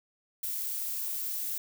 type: noise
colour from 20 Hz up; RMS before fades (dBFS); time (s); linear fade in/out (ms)
violet; -34; 0.43-1.58; 2
effects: none